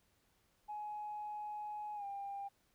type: tone with pitch glide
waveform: sine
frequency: 840 to 797.9 Hz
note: G#5 to G5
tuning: +19 to +30 cents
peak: -40 dBFS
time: 0.68-2.49 s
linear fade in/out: 20 ms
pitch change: -89 cents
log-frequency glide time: 1.95-2.05 s
effects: tanh soft clip ceiling -36 dBFS + pink hiss -75 dBFS RMS until 2.74 s